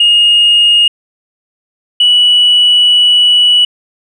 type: tone pair in turn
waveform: sine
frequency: 2855 / 2945 Hz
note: F7 / F#7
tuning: +37 / -9 cents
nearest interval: minor second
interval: 54 cents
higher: second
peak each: -3 dBFS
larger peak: neither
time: 0-0.88 / 2-3.65 s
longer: second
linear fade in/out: 5 ms
effects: tanh soft clip ceiling -1 dBFS